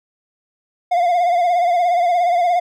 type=tone with vibrato; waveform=triangle; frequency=702 Hz; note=F5; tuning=9 cents sharp; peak=-11 dBFS; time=0.91-2.6 s; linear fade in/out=10 ms; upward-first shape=sine; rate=17 Hz; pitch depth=58 cents each way; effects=none